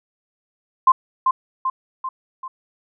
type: tone with echo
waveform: sine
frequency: 1046.5 Hz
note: C6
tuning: in tune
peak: -8 dBFS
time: 0.87-0.92 s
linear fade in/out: 5 ms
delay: 390 ms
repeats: 4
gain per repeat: -5 dB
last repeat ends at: 2.48 s
effects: none